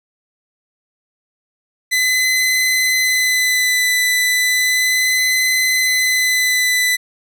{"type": "tone with vibrato", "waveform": "sawtooth", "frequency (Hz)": 2012, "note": "B6", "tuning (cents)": 32, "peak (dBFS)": -10, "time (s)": [1.91, 6.97], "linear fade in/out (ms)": 20, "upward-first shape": "sine", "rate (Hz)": 0.34, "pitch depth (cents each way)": 15, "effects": []}